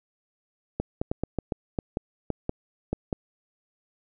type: clicks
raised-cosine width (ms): 2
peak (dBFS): -13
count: 12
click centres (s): 0.8 / 1.015 / 1.115 / 1.236 / 1.387 / 1.522 / 1.788 / 1.971 / 2.303 / 2.494 / 2.93 / 3.128
effects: none